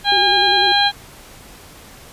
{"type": "harmonic tone", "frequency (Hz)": 810, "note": "G#5", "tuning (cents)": -43, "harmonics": [1, 2, 3, 4, 5], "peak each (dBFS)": [-16, -19, -26, -18, -18], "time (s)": [0.04, 0.92], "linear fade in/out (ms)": 50}
{"type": "tone with vibrato", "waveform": "sine", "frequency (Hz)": 374.5, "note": "F#4", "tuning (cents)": 21, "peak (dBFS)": -23, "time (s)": [0.12, 0.72], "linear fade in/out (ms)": 0, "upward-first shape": "square", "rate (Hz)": 10, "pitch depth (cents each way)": 57}
{"effects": ["pink hiss -41 dBFS RMS until 2.12 s", "resampled to 32000 Hz"]}